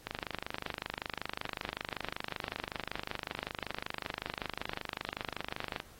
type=click train; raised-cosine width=0.3 ms; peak=-19 dBFS; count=146; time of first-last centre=0.07-5.801 s; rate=25.3 Hz; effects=pink hiss -58 dBFS RMS until 5.99 s + AAC 48 kbps